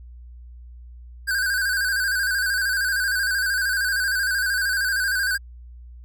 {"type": "tone with vibrato", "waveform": "square", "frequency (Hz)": 1553, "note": "G6", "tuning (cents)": -17, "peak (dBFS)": -21, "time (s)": [1.27, 5.38], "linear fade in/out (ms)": 20, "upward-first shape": "square", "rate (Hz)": 13, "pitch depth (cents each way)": 60, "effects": ["added 60 Hz sine -39 dBFS peak until 6.04 s"]}